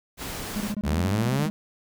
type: noise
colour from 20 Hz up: pink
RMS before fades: -34 dBFS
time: 0.17-0.75 s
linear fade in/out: 50 ms
type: tone bursts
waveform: triangle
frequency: 207.7 Hz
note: G#3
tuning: in tune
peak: -24 dBFS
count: 14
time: 0.56-1.5 s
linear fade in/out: 0 ms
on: 43 ms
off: 26 ms
type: exponential sweep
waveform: sawtooth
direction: up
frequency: 68.8 to 164.2 Hz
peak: -19 dBFS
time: 0.83-1.5 s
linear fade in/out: 50 ms
effects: none